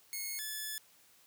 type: tone pair in turn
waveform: 5% pulse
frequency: 2178 / 1728.7 Hz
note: C#7 / A6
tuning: -31 / -31 cents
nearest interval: major third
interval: 400 cents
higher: first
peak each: -27 dBFS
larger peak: neither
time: 0.13-0.39 / 0.39-0.78 s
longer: second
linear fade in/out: 0 ms
effects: white hiss -64 dBFS RMS until 1.26 s + high-pass 60 Hz 12 dB/octave